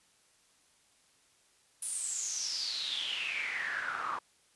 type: noise with band-pass filter sweep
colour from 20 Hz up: pink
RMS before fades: -36 dBFS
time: 1.82-4.19 s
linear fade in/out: 5 ms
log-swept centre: 10000 to 1100 Hz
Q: 8.9
effects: white hiss -67 dBFS RMS until 4.55 s + resampled to 24000 Hz